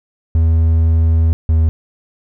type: tone pair in turn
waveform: triangle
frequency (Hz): 81.3 / 80.18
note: E2 / E2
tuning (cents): -23 / -47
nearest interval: unison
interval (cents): 24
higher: first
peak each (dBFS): -7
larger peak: neither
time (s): 0.35-1.33 / 1.49-1.69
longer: first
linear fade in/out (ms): 0
effects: none

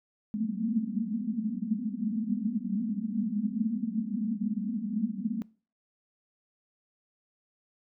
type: band-pass noise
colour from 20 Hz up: pink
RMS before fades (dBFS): -31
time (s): 0.34-5.42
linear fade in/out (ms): 0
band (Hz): 200 to 240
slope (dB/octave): 96
effects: noise-tail reverb RT60 0.4 s tail -23 dB re dry

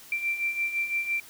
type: beating tone pair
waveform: sine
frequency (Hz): 2349 / 2354.9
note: D7 / D7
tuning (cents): 0 / +4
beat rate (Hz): 5.9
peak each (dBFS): -33 / -27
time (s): 0.12-1.2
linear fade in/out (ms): 2
effects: white hiss -49 dBFS RMS until 1.29 s

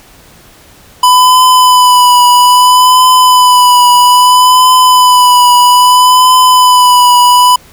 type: tone with vibrato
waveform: square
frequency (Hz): 997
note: B5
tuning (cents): +16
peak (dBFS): -3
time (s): 1.03-7.56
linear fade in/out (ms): 5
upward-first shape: triangle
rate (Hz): 0.61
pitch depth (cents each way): 30
effects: pink hiss -39 dBFS RMS until 7.72 s

